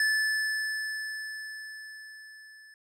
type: tone with level ramp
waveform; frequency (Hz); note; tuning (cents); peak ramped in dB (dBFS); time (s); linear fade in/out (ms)
square; 1742; A6; -18; -23 to -51; 0-2.74; 2
effects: low-pass 10000 Hz 12 dB/octave